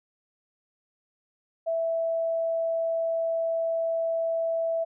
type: tone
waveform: sine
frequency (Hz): 659.3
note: E5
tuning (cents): 0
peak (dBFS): -24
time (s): 1.66-4.85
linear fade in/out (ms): 20
effects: none